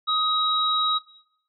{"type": "tone pair together", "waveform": "sine", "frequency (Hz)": [1258, 3830], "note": ["D#6", "A#7"], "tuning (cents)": [19, 46], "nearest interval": "octave + perfect fifth", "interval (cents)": 1927, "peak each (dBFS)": -23, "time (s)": [0.07, 0.99], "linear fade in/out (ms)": 20, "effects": ["noise-tail reverb RT60 0.8 s tail -19 dB re dry"]}